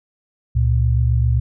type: tone pair together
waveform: sine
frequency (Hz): 69.63 / 117.1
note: C#2 / A#2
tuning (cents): +8 / +8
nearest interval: major sixth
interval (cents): 900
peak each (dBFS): -16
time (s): 0.55-1.4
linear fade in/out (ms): 10
effects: none